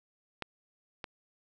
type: clicks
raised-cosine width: 0.3 ms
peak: -19 / -22 dBFS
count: 2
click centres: 0.423 / 1.042 s
effects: none